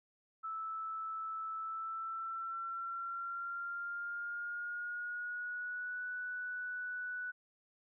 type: tone with pitch glide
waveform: sine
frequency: 1313 to 1482.3 Hz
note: E6 to F#6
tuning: -7 to +3 cents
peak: -38 dBFS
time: 0.43-7.32 s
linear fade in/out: 20 ms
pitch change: +210 cents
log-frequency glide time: 1.58-6.05 s
effects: none